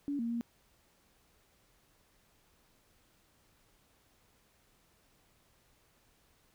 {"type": "tone with pitch steps", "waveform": "sine", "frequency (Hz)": [285.2, 232.6, 234.7], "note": ["C#4", "A#3", "A#3"], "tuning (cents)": [49, -4, 12], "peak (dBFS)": -32, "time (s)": [0.08, 0.41], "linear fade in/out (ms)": 0, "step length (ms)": 110, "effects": ["pink hiss -69 dBFS RMS until 6.54 s"]}